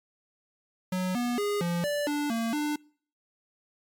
square tone with pitch steps, 184.2 / 242.5 / 411.1 / 172.5 / 584 / 293 / 228.5 / 297.6 Hz, F#3 / B3 / G#4 / F3 / D5 / D4 / A#3 / D4, -7 / -31 / -18 / -21 / -10 / -4 / -34 / +23 cents, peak -27 dBFS, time 0.92-2.76 s, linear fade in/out 5 ms, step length 230 ms, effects noise-tail reverb RT60 0.5 s tail -25 dB re dry + MP3 96 kbps

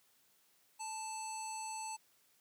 square tone with low-pass filter, 880 Hz, A5, in tune, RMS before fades -43 dBFS, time 0.79-1.97 s, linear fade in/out 20 ms, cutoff 8000 Hz, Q 5.6, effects white hiss -71 dBFS RMS until 2.4 s + high-pass 100 Hz 12 dB/octave

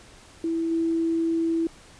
sine tone with level steps, 329.6 Hz, E4, in tune, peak -23 / -21 dBFS, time 0.44-1.67 s, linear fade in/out 2 ms, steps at 0.71 s, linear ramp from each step 5 ms, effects pink hiss -50 dBFS RMS until 1.99 s + resampled to 22050 Hz

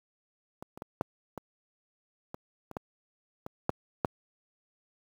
clicks, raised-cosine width 1 ms, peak -27 / -30 / -24 / -14 / -23 / -24 / -28 / -19 / -24 / -11 / -11 dBFS, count 11, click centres 0.625 / 0.775 / 0.821 / 1.011 / 1.377 / 2.344 / 2.713 / 2.768 / 3.464 / 3.694 / 4.048 s, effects high-pass 80 Hz 12 dB/octave + 8-bit

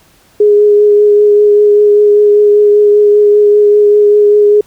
sine tone with vibrato, 415.3 Hz, G#4, in tune, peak -3 dBFS, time 0.4-4.61 s, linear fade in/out 5 ms, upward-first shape triangle, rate 5.1 Hz, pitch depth 16 cents each way, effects pink hiss -47 dBFS RMS until 4.66 s

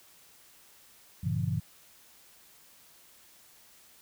sine chord, G diminished seventh, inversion none, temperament just, 98 / 117.6 / 141.12 / 169.34 Hz, G2 / Bb2 / Db3 / Fb3, 0 / +16 / +31 / +47 cents, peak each -33 dBFS, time 1.23-1.6 s, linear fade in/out 10 ms, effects white hiss -58 dBFS RMS until 4.01 s

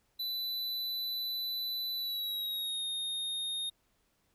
square tone with pitch glide, 3989 to 3700 Hz, B7 to A#7, +17 to -14 cents, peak -34 dBFS, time 0.19-3.7 s, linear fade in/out 10 ms, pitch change -131 cents, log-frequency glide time 1.95-2.84 s, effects pink hiss -74 dBFS RMS until 4.34 s

